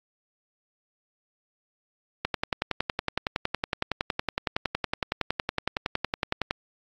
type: click train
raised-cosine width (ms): 0.3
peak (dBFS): -9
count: 47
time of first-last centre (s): 2.25-6.509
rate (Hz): 10.8
effects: AAC 48 kbps